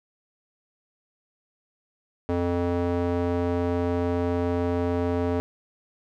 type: tone with band-pass filter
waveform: square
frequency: 87.31 Hz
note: F2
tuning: in tune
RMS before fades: -25 dBFS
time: 2.29-5.4 s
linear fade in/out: 0 ms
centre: 440 Hz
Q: 1.1
effects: none